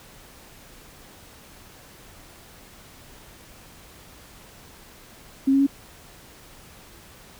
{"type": "tone with pitch steps", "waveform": "sine", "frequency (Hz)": [270, 273.8, 277.6], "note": ["C#4", "C#4", "C#4"], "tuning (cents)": [-45, -21, 3], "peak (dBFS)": -15, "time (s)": [5.47, 5.668], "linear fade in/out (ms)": 10, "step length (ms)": 66, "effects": ["pink hiss -48 dBFS RMS until 7.39 s"]}